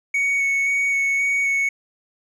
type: tone with vibrato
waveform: triangle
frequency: 2225 Hz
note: C#7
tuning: 6 cents sharp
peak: -16 dBFS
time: 0.14-1.69 s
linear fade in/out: 5 ms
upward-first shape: square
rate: 1.9 Hz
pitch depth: 9 cents each way
effects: resampled to 24000 Hz